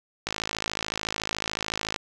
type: click train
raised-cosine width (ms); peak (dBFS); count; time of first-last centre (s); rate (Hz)
0.2; -10; 92; 0.27-1.961; 53.8
effects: none